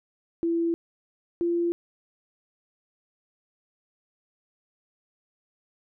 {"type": "tone pair in turn", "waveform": "sine", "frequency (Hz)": [335.4, 343], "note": ["E4", "F4"], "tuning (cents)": [30, -31], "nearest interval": "unison", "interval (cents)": 39, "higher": "second", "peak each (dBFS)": -22, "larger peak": "neither", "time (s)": [[0.43, 0.74], [1.41, 1.72]], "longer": "neither", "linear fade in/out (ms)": 0, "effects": []}